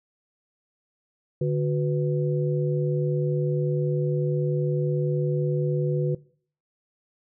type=tone cluster; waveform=sine; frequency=147.3 / 367.1 / 496.3 Hz; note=D3 / F#4 / B4; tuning=+6 / -14 / +8 cents; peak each=-23 / -28 / -29 dBFS; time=1.41-6.15 s; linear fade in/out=5 ms; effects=noise-tail reverb RT60 0.5 s tail -21 dB re dry